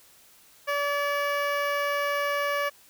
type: tone with notch filter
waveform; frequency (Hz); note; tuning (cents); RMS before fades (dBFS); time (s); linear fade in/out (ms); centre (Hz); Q
15% pulse; 574; D5; -40; -27; 0.67-2.7; 20; 8000; 0.53
effects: white hiss -56 dBFS RMS until 2.89 s